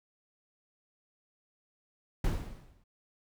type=noise with exponential decay; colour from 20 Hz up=brown; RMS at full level=-27 dBFS; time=2.24-2.84 s; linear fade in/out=5 ms; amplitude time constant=130 ms; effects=none